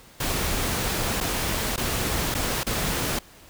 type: noise with dropouts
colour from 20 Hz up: pink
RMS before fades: -26 dBFS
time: 0.2-3.19 s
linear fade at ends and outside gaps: 5 ms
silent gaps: 1.204-1.209 / 1.762-1.776 / 2.343-2.348 / 2.634-2.666 s
effects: pink hiss -50 dBFS RMS until 3.49 s